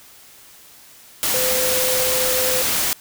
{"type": "tone in noise", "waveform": "sine", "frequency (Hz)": 511, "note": "C5", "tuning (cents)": -41, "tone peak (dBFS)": -22, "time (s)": [1.34, 2.62], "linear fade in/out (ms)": 0, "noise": "white", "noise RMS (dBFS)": -20, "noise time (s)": [1.23, 2.93], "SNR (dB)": -5, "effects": ["white hiss -46 dBFS RMS until 3 s"]}